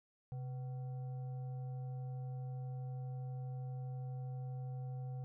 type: tone with frequency modulation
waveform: sine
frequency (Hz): 130.81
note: C3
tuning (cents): 0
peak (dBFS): -40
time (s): 0.32-5.24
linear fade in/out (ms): 0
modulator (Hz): 626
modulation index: 0.27
effects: none